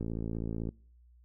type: click train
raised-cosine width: 3 ms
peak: -23 dBFS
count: 39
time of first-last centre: 0.01-0.69 s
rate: 55.9 Hz
effects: noise-tail reverb RT60 0.5 s tail -25 dB re dry + added 60 Hz sine -57 dBFS peak until 1.24 s